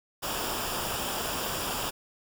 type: noise with comb filter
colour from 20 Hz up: pink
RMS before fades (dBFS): -32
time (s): 0.22-1.91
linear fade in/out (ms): 20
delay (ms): 0.48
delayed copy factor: -0.6
effects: none

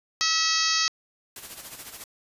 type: harmonic tone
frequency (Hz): 646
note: E5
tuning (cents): -35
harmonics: 2 / 3 / 4 / 5 / 6 / 7 / 8 / 9 / 10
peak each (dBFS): -30 / -30 / -32 / -33 / -31 / -27 / -28 / -32 / -31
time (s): 0.21-0.88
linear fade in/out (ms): 0
type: noise with tremolo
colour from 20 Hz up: white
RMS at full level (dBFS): -38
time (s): 1.36-2.04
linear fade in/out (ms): 2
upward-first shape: sine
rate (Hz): 14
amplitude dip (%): 60
effects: resampled to 32000 Hz

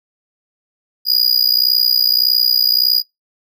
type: tone with amplitude modulation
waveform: square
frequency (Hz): 4893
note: D#8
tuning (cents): -30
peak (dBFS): -8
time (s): 1.05-3.03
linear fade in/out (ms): 50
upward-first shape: sine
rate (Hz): 61.7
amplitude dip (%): 95
effects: noise-tail reverb RT60 0.2 s tail -26 dB re dry

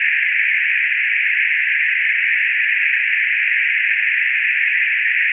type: band-pass noise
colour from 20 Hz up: pink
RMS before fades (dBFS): -17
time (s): 0-5.32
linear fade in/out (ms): 2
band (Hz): 1700 to 2600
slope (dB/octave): 96
effects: none

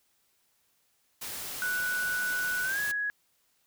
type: noise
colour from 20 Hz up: white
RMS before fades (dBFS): -38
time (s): 1.21-2.92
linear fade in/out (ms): 10
type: tone with pitch glide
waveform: sine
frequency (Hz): 1480 to 1670.9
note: F#6 to G#6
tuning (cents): 0 to +10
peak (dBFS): -28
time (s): 1.62-3.1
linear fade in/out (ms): 0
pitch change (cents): +210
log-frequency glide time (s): 2.63-2.8
effects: white hiss -71 dBFS RMS until 3.66 s

